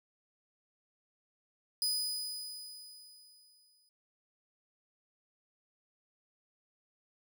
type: tone with exponential decay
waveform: sawtooth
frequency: 4978 Hz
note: D#8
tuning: in tune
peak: -26 dBFS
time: 1.82-3.89 s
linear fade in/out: 1 ms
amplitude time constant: 450 ms
effects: none